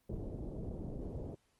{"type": "low-pass noise", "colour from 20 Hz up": "pink", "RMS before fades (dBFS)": -42, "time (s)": [0.09, 1.35], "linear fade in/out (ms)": 5, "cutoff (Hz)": 550, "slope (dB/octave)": 24, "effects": ["pink hiss -75 dBFS RMS until 1.59 s", "Opus 24 kbps"]}